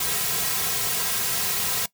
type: noise with comb filter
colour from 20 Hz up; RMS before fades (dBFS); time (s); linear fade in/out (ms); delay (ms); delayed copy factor
white; -25; 0-1.86; 5; 3.4; -1
effects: noise-tail reverb RT60 0.1 s tail -19 dB re dry